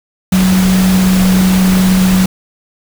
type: tone in noise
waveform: sine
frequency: 186.6 Hz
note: F#3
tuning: 15 cents sharp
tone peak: -7 dBFS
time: 0.32-2.26 s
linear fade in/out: 5 ms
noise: pink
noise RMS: -18 dBFS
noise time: 0.32-2.26 s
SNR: +8 dB
effects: none